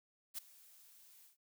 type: noise with ADSR envelope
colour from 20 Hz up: blue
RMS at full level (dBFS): -40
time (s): 0.34-1.37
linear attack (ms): 40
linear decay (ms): 10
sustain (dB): -22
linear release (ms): 120
effects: none